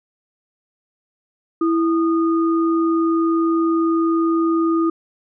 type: tone pair together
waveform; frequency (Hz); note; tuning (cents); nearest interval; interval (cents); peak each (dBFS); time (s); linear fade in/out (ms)
sine; 330 / 1228.8; E4 / D#6; +2 / -22; octave + major seventh; 2276; -15 / -24; 1.61-4.9; 5
effects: none